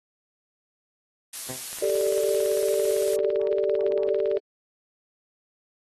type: noise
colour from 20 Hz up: blue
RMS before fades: -33 dBFS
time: 1.33-3.16 s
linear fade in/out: 5 ms
type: tone with exponential decay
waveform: 10% pulse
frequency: 129.2 Hz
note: C3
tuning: 21 cents flat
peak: -25 dBFS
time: 1.49-1.67 s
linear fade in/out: 2 ms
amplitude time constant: 38 ms
type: click train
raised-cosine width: 0.3 ms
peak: -25 dBFS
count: 48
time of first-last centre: 1.73-4.37 s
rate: 17.8 Hz
type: chord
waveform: sine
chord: G suspended second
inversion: none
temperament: just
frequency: 392 / 441 / 588 Hz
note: G4 / A4 / D5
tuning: 0 / +4 / +2 cents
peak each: -26 dBFS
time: 1.82-4.38 s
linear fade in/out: 5 ms
effects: AAC 32 kbps